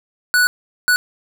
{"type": "tone bursts at uneven times", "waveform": "square", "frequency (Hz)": 1477, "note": "F#6", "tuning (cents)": -3, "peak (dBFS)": -12, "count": 2, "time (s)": [[0.34, 0.47], [0.88, 0.96]], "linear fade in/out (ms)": 0, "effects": []}